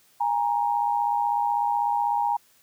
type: tone pair together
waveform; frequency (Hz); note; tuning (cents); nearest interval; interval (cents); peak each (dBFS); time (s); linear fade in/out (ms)
sine; 820 / 936.1; G#5 / A#5; -22 / +7; major second; 229; -24; 0.2-2.37; 10
effects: white hiss -60 dBFS RMS until 2.62 s + high-pass 60 Hz 12 dB/octave